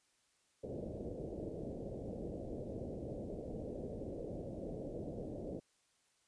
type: low-pass noise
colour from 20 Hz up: white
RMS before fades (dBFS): -44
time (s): 0.63-5.6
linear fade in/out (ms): 10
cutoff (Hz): 590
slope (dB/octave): 48
effects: white hiss -75 dBFS RMS until 6.27 s + resampled to 22050 Hz